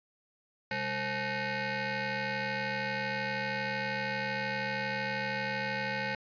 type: ring-modulated tone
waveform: 15% pulse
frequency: 329.6 Hz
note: E4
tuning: in tune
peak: -22 dBFS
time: 0.71-6.15 s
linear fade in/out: 2 ms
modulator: 1190 Hz
effects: resampled to 11025 Hz